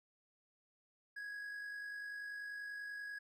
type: tone with amplitude modulation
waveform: triangle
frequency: 1661.2 Hz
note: G#6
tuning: in tune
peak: -40 dBFS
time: 1.16-3.19 s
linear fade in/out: 10 ms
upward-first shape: sine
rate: 50.2 Hz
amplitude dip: 35%
effects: none